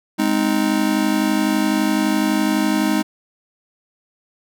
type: chord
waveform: square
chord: Ab major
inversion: none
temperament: just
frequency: 207.7 / 259.6 / 311.5 Hz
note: Ab3 / C4 / Eb4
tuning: 0 / -13 / +2 cents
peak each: -21 / -23 / -20 dBFS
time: 0.18-3.03 s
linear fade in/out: 20 ms
effects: none